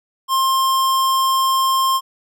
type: tone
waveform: square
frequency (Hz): 1060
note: C6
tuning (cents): +22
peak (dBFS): -15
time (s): 0.28-2.01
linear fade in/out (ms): 50
effects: none